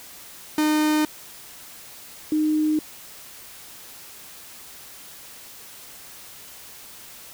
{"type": "tone pair in turn", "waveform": ["45% pulse", "sine"], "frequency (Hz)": [305.5, 307.4], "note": ["D#4", "D#4"], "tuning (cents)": [-32, -21], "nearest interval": "unison", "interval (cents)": 11, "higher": "second", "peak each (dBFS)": -18, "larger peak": "neither", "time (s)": [[0.58, 1.05], [2.32, 2.79]], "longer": "neither", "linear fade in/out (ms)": 2, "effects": ["white hiss -43 dBFS RMS until 7.33 s"]}